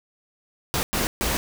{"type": "noise bursts at uneven times", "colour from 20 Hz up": "pink", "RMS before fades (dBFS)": -24, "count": 3, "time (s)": [[0.74, 0.83], [0.93, 1.07], [1.21, 1.37]], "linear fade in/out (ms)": 0, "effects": []}